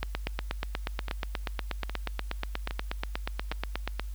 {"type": "two click trains", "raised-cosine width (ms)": 0.3, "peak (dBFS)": [-14, -19], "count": [34, 5], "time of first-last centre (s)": [[0.03, 3.996], [0.27, 3.522]], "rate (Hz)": [8.32, 1.23], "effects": ["added 50 Hz sine -34 dBFS peak until 4.14 s", "white hiss -58 dBFS RMS until 4.14 s"]}